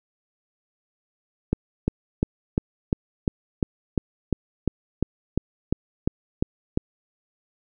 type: click train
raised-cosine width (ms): 3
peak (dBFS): -7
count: 16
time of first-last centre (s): 1.53-6.775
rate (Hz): 2.86
effects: none